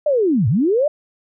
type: linear two-way sweep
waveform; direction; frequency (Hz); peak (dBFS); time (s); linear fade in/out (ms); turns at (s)
sine; down then up; 618 to 98 to 618; -13; 0.06-0.88; 5; 0.48
effects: none